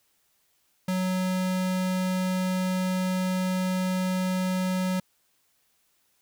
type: tone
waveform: square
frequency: 185 Hz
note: F#3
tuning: in tune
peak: -25 dBFS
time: 0.88-5 s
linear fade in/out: 5 ms
effects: white hiss -69 dBFS RMS until 6.21 s